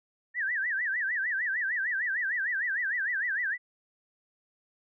sine tone with vibrato, 1751 Hz, A6, 9 cents flat, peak -27 dBFS, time 0.34-3.58 s, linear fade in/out 50 ms, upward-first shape sine, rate 6.6 Hz, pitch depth 220 cents each way, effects none

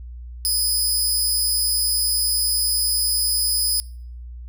10% pulse tone with amplitude modulation, 5020 Hz, D#8, 15 cents sharp, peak -9 dBFS, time 0.45-3.8 s, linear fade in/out 0 ms, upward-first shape sine, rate 230 Hz, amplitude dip 90%, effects noise-tail reverb RT60 0.5 s tail -22 dB re dry + added 60 Hz sine -33 dBFS peak until 4.48 s

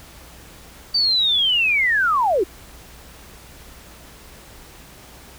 sine linear sweep, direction down, 4642 to 329.6 Hz, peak -15 dBFS, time 0.94-2.44 s, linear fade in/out 10 ms, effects added 60 Hz sine -48 dBFS peak until 5.38 s + pink hiss -44 dBFS RMS until 5.38 s

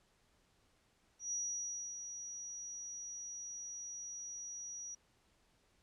sine tone with ADSR envelope, 5800 Hz, F#8, 35 cents flat, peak -35 dBFS, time 1.19-4.95 s, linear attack 130 ms, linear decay 630 ms, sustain -8 dB, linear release 8 ms, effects pink hiss -73 dBFS RMS until 5.82 s + low-pass 9000 Hz 12 dB/octave

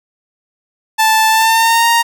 sawtooth tone with pitch glide, 879 to 931.3 Hz, A5 to A#5, -2 to -2 cents, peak -5 dBFS, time 0.98-2.03 s, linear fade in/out 20 ms, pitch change +100 cents, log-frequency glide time 1.29-1.88 s, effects none

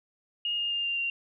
sine tone with pitch steps, 2852 / 2831 / 2809 / 2788 / 2768 Hz, F7 / F7 / F7 / F7 / F7, +36 / +23 / +9 / -4 / -16 cents, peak -27 dBFS, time 0.45-1.1 s, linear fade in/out 2 ms, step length 130 ms, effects none

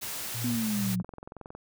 white noise, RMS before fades -36 dBFS, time 0.01-0.96 s, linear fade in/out 20 ms
sine tone with tremolo, 116.6 Hz, A#2, 1 cent sharp, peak -32 dBFS, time 0.34-1.03 s, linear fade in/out 10 ms, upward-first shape sine, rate 2.2 Hz, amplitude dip 80%
sine exponential sweep, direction down, 248 to 176.9 Hz, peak -27 dBFS, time 0.44-1.02 s, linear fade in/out 5 ms
click train, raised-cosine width 1 ms, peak -28 dBFS, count 13, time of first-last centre 1-1.55 s, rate 21.8 Hz
effects none

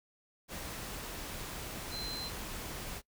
sine tone in noise, 4089 Hz, C8, 41 cents flat, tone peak -39 dBFS, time 1.9-2.31 s, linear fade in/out 50 ms, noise pink, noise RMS -42 dBFS, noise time 0.48-3.02 s, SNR 0 dB, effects noise-tail reverb RT60 0.1 s tail -22 dB re dry

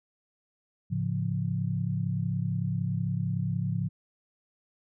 sine chord, A augmented, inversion none, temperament equal with one note detuned, 107.8 / 138.59 / 174.61 Hz, A2 / C#3 / E#3, -35 / 0 / 0 cents, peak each -31 dBFS, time 0.9-3.89 s, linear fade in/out 20 ms, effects none

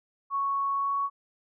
sine tone with pitch glide, 1108.7 to 1116.4 Hz, C#6 to C#6, 0 to +12 cents, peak -25 dBFS, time 0.3-1.1 s, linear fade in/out 50 ms, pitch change +12 cents, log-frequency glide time 0.74-0.95 s, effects none

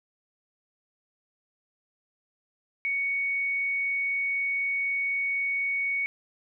sine tone, 2229 Hz, C#7, 9 cents sharp, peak -25 dBFS, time 2.85-6.06 s, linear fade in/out 0 ms, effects none

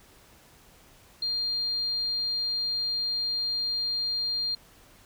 sine tone, 4200 Hz, C8, 6 cents sharp, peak -26 dBFS, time 1.22-4.55 s, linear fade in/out 5 ms, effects pink hiss -56 dBFS RMS until 5.05 s

